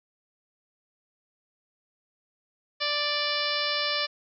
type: harmonic tone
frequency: 587.3 Hz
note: D5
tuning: in tune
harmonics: 1 / 2 / 3 / 4 / 5 / 6 / 7 / 8 / 9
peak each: -34 / -34 / -34 / -34 / -34 / -34 / -34 / -34 / -34 dBFS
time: 2.8-4.07 s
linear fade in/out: 20 ms
effects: none